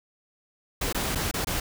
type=noise with dropouts; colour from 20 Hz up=pink; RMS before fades=-28 dBFS; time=0.81-1.6 s; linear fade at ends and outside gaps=5 ms; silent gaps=0.927-0.946 / 1.15-1.155 / 1.313-1.339 / 1.447-1.47 s; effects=none